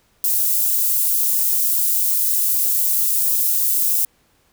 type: high-pass noise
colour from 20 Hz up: white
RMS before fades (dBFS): -18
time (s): 0.24-4.05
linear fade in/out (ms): 2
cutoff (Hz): 11000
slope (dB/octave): 12
effects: pink hiss -60 dBFS RMS until 4.52 s